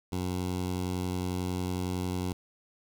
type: tone with notch filter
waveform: 15% pulse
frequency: 91 Hz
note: F#2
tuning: 28 cents flat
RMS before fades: -32 dBFS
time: 0.12-2.33 s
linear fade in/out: 5 ms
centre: 1700 Hz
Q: 1.3
effects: none